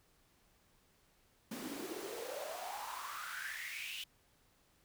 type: noise with high-pass filter sweep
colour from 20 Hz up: pink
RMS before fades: -44 dBFS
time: 1.51-4.04 s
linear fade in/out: 5 ms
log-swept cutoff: 230 to 3000 Hz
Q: 7.5
effects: pink hiss -71 dBFS RMS until 4.84 s